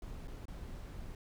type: noise with dropouts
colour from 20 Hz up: brown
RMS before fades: -45 dBFS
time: 0.02-1.15 s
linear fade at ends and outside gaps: 2 ms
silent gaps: 0.275-0.28 / 0.455-0.481 s
effects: none